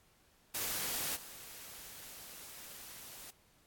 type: noise with level steps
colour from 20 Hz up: white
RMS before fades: -37 / -50 dBFS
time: 0.54-3.31 s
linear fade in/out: 10 ms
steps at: 1.15 s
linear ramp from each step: 20 ms
effects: pink hiss -68 dBFS RMS until 3.66 s + AAC 64 kbps